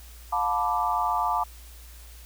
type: chord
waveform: sine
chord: B half-diminished seventh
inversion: second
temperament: equal with one note detuned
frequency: 711.5 / 880 / 987.8 / 1174.7 Hz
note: F5 / A5 / B5 / D6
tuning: +32 / 0 / 0 / 0 cents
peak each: -29 / -27 / -29 / -28 dBFS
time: 0.32-1.44 s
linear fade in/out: 10 ms
effects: added 58 Hz sine -44 dBFS peak until 2.25 s + white hiss -51 dBFS RMS until 2.25 s